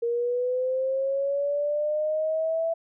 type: linear sweep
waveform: sine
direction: up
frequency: 466.2 to 664 Hz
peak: -23 dBFS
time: 0.02-2.74 s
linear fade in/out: 10 ms
effects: none